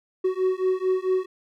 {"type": "beating tone pair", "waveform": "triangle", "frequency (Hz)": [371, 375.5], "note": ["F#4", "F#4"], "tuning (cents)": [5, 26], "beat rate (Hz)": 4.5, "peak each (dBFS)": [-22, -22], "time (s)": [0.24, 1.26], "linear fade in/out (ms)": 10, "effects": []}